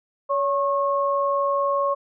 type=tone pair together; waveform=sine; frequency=564 / 1088.9 Hz; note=C#5 / C#6; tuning=+30 / -31 cents; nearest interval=major seventh; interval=1139 cents; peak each=-22 dBFS; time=0.29-1.95 s; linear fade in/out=20 ms; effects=none